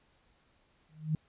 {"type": "tone with exponential growth", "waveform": "sine", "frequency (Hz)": 155.56, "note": "D#3", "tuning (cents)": 0, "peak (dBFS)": -24, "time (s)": [0.89, 1.15], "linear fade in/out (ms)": 2, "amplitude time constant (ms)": 55, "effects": ["pink hiss -69 dBFS RMS until 1.28 s", "resampled to 8000 Hz"]}